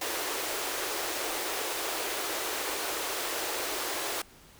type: high-pass noise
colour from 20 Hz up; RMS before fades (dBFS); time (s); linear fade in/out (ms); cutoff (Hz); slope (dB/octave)
pink; -33; 0.01-4.22; 5; 320; 48
effects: pink hiss -55 dBFS RMS until 4.59 s